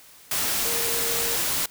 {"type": "tone in noise", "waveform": "sine", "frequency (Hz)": 466.2, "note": "A#4", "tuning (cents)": 0, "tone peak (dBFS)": -33, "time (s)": [0.65, 1.36], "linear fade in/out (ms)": 5, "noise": "white", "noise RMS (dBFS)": -25, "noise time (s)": [0.31, 1.66], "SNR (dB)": -11, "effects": ["white hiss -50 dBFS RMS until 1.7 s"]}